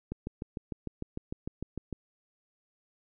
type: click train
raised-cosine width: 3 ms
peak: -22 dBFS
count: 13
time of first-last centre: 0.12-1.927 s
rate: 6.64 Hz
effects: none